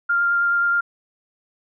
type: tone with vibrato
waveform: sine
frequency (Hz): 1396.9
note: F6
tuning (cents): 0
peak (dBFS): -16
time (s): 0.09-0.81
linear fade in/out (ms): 10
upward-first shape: triangle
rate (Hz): 9.4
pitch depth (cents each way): 12
effects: none